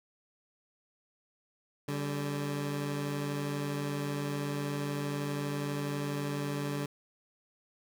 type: tone pair together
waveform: 20% pulse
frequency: 143.87 / 196 Hz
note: D3 / G3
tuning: -35 / 0 cents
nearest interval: perfect fourth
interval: 535 cents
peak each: -28 / -36 dBFS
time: 1.88-6.86 s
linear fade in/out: 5 ms
effects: none